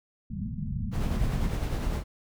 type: low-pass noise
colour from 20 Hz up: white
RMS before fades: -33 dBFS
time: 0.3-1.52 s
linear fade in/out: 5 ms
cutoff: 230 Hz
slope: 96 dB/octave
type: noise with tremolo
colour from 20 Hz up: brown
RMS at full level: -27 dBFS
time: 0.91-2.04 s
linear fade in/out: 50 ms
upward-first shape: sine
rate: 9.9 Hz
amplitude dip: 35%
effects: none